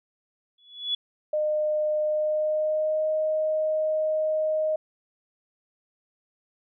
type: tone with exponential growth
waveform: sine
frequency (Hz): 3407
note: G#7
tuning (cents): +44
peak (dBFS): -21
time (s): 0.58-0.95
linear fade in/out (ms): 5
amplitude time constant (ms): 80
type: tone with pitch glide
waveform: sine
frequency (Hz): 609 to 622.5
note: D#5 to D#5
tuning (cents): -37 to +1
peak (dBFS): -22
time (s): 1.33-4.76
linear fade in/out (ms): 5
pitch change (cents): +38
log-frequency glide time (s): 2.02-3.08
effects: none